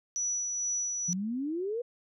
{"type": "tone with tremolo", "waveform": "sine", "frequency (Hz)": 5900, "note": "F#8", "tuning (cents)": -6, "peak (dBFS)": -28, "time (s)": [0.16, 1.13], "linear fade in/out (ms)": 0, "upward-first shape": "sine", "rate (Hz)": 2.2, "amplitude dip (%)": 30}
{"type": "exponential sweep", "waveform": "sine", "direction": "up", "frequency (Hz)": [166.7, 495.5], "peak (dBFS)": -30, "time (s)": [1.08, 1.82], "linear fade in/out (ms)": 10}
{"effects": []}